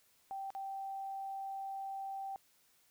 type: tone with dropouts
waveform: sine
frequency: 780 Hz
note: G5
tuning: 9 cents flat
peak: -39 dBFS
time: 0.31-2.36 s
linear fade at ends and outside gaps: 0 ms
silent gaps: 0.504-0.55 s
effects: white hiss -70 dBFS RMS until 2.9 s